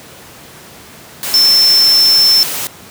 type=tone in noise; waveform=sine; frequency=5330 Hz; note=E8; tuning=18 cents sharp; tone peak=-6 dBFS; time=1.34-2.43 s; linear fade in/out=0 ms; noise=white; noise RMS=-20 dBFS; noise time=1.23-2.67 s; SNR=+11 dB; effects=pink hiss -36 dBFS RMS until 2.9 s + high-pass 100 Hz 12 dB/octave